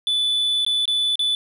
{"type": "tone with dropouts", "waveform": "sine", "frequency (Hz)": 3482, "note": "A7", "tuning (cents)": -19, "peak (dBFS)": -15, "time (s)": [0.07, 1.35], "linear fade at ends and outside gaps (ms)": 1, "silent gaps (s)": [[0.649, 0.664], [0.855, 0.878], [1.156, 1.193]], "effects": ["tanh soft clip ceiling -17 dBFS"]}